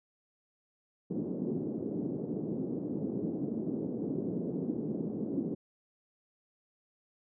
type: band-pass noise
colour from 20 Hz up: pink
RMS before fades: -35 dBFS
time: 1.1-5.55 s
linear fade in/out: 10 ms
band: 180 to 390 Hz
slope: 24 dB/octave
effects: none